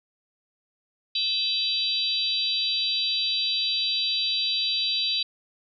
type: tone cluster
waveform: sine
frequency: 2599 / 3099 / 3473 / 3898 / 4684 Hz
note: E7 / G7 / A7 / B7 / D8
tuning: -25 / -21 / -23 / -23 / -5 cents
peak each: -34 / -33 / -33 / -25 / -30 dBFS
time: 1.15-5.23 s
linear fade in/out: 5 ms
effects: none